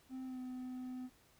triangle tone with pitch glide, 260 to 253.8 Hz, C4 to B3, -11 to +47 cents, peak -40 dBFS, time 0.09-1.1 s, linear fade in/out 50 ms, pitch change -42 cents, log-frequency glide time 0.25-0.39 s, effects pink hiss -68 dBFS RMS until 1.39 s

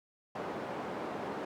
white band-pass noise, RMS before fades -39 dBFS, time 0.35-1.45 s, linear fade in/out 5 ms, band 180 to 770 Hz, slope 12 dB/octave, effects none

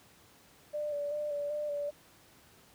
sine tone with vibrato, 587.3 Hz, D5, in tune, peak -32 dBFS, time 0.73-1.91 s, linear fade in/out 20 ms, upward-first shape square, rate 2.6 Hz, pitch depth 25 cents each way, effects pink hiss -60 dBFS RMS until 2.74 s + high-pass 80 Hz 12 dB/octave

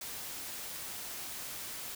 white noise, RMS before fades -42 dBFS, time 0.01-1.95 s, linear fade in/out 5 ms, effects none

